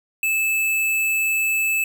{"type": "tone", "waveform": "square", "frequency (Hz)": 2619, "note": "E7", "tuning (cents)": -12, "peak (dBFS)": -19, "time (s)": [0.23, 1.84], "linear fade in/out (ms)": 2, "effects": []}